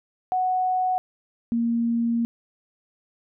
sine tone pair in turn, 740 / 233.1 Hz, F#5 / A#3, 0 / 0 cents, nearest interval octave + minor sixth, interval 2000 cents, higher first, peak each -20 / -20 dBFS, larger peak neither, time 0.32-0.98 / 1.52-2.25 s, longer second, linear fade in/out 0 ms, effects none

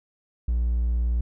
triangle tone, 59 Hz, A#1, 22 cents sharp, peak -18 dBFS, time 0.48-1.21 s, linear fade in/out 5 ms, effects tanh soft clip ceiling -14 dBFS

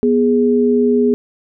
sine tone pair together, 244.3 / 415.3 Hz, B3 / G#4, -19 / 0 cents, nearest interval major sixth, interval 919 cents, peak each -13 dBFS, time 0.03-1.14 s, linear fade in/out 0 ms, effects none

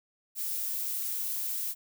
violet noise, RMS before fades -33 dBFS, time 0.35-1.75 s, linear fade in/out 50 ms, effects none

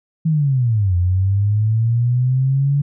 sine linear two-way sweep, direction down then up, 164 to 87.31 to 143.9 Hz, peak -13 dBFS, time 0.25-2.82 s, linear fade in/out 10 ms, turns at 0.96 s, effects none

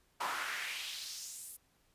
brown noise with high-pass filter sweep, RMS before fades -41 dBFS, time 0.2-1.57 s, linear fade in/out 10 ms, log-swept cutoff 950 to 11000 Hz, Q 2.2, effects pink hiss -72 dBFS RMS until 1.94 s + resampled to 32000 Hz

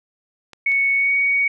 clicks, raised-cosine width 0.2 ms, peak -23 dBFS, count 2, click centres 0.533 / 0.718 s
sine tone with pitch glide, 2217 to 2241 Hz, C#7 to C#7, 0 to +18 cents, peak -15 dBFS, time 0.66-1.48 s, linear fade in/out 5 ms, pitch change +18 cents, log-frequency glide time 0.95-1.13 s
effects none

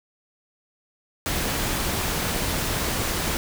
pink noise with amplitude modulation, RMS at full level -24 dBFS, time 1.26-3.37 s, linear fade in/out 0 ms, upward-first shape sine, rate 255 Hz, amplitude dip 35%, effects none

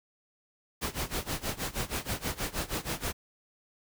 pink noise with tremolo, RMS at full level -31 dBFS, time 0.81-3.13 s, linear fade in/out 20 ms, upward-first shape sine, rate 6.3 Hz, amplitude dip 90%, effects none

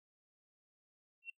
sine tone with exponential growth, 2722 Hz, F7, 45 cents flat, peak -38 dBFS, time 1.22-1.3 s, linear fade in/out 5 ms, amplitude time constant 17 ms, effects noise-tail reverb RT60 0.1 s tail -22 dB re dry + tanh soft clip ceiling -34 dBFS

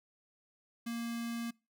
square tone with notch filter, 233.1 Hz, A#3, in tune, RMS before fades -38 dBFS, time 0.86-1.51 s, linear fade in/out 10 ms, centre 590 Hz, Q 0.83, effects noise-tail reverb RT60 0.3 s tail -25 dB re dry

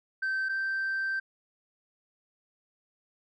sine tone pair in turn, 1550 / 1562.6 Hz, G6 / G6, -20 / -6 cents, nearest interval unison, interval 14 cents, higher second, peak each -25 / -26 dBFS, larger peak first, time 0.22-0.49 / 0.49-1.2 s, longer second, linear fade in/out 10 ms, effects tanh soft clip ceiling -26 dBFS

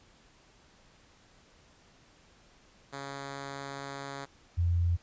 5% pulse / sine tone pair in turn, 138.8 / 86.23 Hz, C#3 / F2, +3 / -21 cents, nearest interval minor sixth, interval 824 cents, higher first, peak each -27 / -24 dBFS, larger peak second, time 2.92-4.26 / 4.57-4.97 s, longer first, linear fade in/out 20 ms, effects pink hiss -61 dBFS RMS until 5.02 s + resampled to 16000 Hz

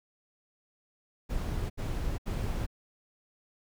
brown noise bursts, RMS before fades -32 dBFS, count 3, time 1.29-2.666 s, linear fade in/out 20 ms, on 410 ms, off 73 ms, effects none

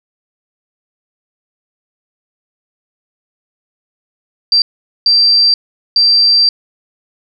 sine tone bursts at uneven times, 4699 Hz, D8, in tune, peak -6 dBFS, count 3, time 4.52-4.62 / 5.06-5.54 / 5.96-6.49 s, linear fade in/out 2 ms, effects none

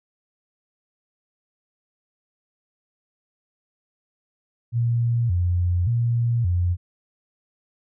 sine tone with vibrato, 102.2 Hz, G#2, 27 cents flat, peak -18 dBFS, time 4.72-6.77 s, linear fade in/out 50 ms, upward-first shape square, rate 0.87 Hz, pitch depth 250 cents each way, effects none

